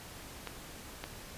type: clicks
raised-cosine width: 0.3 ms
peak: -22 dBFS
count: 2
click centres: 0.473 / 1.04 s
effects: pink hiss -48 dBFS RMS until 1.37 s + resampled to 32000 Hz